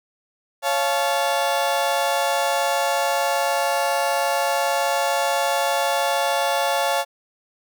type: chord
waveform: 35% pulse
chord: Db augmented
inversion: none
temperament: just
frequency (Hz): 554.4 / 693 / 866.2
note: Db5 / F5 / A5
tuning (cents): 0 / -14 / -27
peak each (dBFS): -22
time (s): 0.62-7.05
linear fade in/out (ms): 50
effects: none